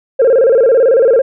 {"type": "tone with vibrato", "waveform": "sine", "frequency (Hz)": 493.9, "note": "B4", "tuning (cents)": 0, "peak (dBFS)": -4, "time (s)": [0.19, 1.22], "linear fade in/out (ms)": 10, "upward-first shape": "square", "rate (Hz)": 18, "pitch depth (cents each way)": 140, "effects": ["tanh soft clip ceiling -3 dBFS"]}